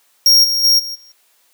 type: tone with level steps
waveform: 45% pulse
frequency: 5580 Hz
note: F8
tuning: 2 cents flat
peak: -7 / -15 / -9 / -24 / -42 dBFS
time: 0.26-1.12 s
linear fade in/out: 2 ms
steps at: 0.43 / 0.63 / 0.78 / 0.94 s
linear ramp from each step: 20 ms
effects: white hiss -57 dBFS RMS until 1.53 s + high-pass 400 Hz 12 dB/octave